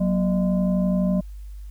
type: tone with frequency modulation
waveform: sine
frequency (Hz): 185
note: F#3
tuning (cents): 0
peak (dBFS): -18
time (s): 0-1.21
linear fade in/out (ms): 10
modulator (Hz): 422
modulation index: 0.65
effects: added 50 Hz sine -34 dBFS peak until 1.7 s + white hiss -61 dBFS RMS until 1.7 s